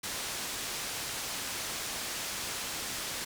white low-pass noise, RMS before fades -37 dBFS, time 0.03-3.25 s, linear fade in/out 10 ms, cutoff 8300 Hz, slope 12 dB/octave, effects none

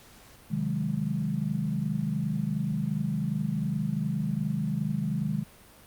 sine chord, Ab dominant seventh, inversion first, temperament equal, 130.81 / 155.56 / 185 / 207.7 Hz, C3 / Eb3 / Gb3 / Ab3, 0 / 0 / 0 / 0 cents, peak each -34 / -30 / -34 / -31 dBFS, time 0.5-5.44 s, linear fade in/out 20 ms, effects pink hiss -53 dBFS RMS until 5.86 s + Opus 48 kbps

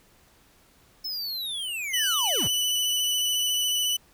square linear sweep, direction down, 5290 to 56.3 Hz, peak -30 dBFS, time 1.04-2.48 s, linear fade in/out 10 ms
sawtooth tone with vibrato, 2978 Hz, F#7, 11 cents sharp, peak -20 dBFS, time 1.93-3.97 s, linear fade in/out 10 ms, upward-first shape square, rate 14 Hz, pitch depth 11 cents each way
effects pink hiss -59 dBFS RMS until 4.13 s

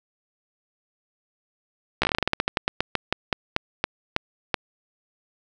slowing click train, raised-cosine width 0.3 ms, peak -4 dBFS, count 23, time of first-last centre 2.02-4.542 s, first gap 14 ms, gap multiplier 1.17, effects none

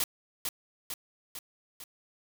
white noise with echo, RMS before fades -29 dBFS, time 0-0.04 s, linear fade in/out 2 ms, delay 450 ms, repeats 4, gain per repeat -4 dB, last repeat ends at 1.84 s, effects none

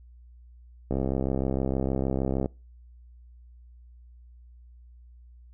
click train, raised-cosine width 2 ms, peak -14 dBFS, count 104, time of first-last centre 0.91-2.459 s, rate 66.5 Hz, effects noise-tail reverb RT60 0.3 s tail -25 dB re dry + added 60 Hz sine -48 dBFS peak until 5.53 s

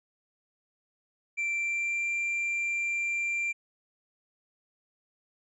triangle tone with pitch glide, 2349 to 2368 Hz, D7 to D7, 0 to +14 cents, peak -26 dBFS, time 1.37-3.53 s, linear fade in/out 20 ms, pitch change +14 cents, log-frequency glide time 1.51-2.1 s, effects resampled to 22050 Hz

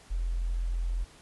sine tone, 42.85 Hz, F1, 32 cents flat, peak -27 dBFS, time 0.1-1.05 s, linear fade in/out 20 ms, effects pink hiss -55 dBFS RMS until 1.21 s + resampled to 24000 Hz

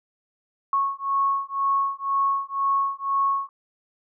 sine beating tone pair, 1100 / 1102 Hz, C#6 / C#6, -14 / -11 cents, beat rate 2 Hz, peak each -24 / -24 dBFS, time 0.73-3.49 s, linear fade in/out 2 ms, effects none

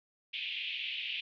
white band-pass noise, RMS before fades -38 dBFS, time 0.33-1.21 s, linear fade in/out 10 ms, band 2400 to 3300 Hz, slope 48 dB/octave, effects none

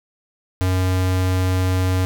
square tone, 92.5 Hz, F#2, in tune, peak -17 dBFS, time 0.61-2.05 s, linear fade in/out 0 ms, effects none

